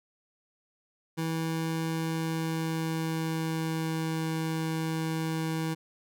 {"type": "tone with pitch glide", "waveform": "25% pulse", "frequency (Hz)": [162.3, 160.62], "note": ["E3", "E3"], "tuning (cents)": [-27, -45], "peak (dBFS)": -25, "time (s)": [1.17, 5.75], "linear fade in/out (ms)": 20, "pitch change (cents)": -18, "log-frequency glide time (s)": [1.89, 4.22], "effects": []}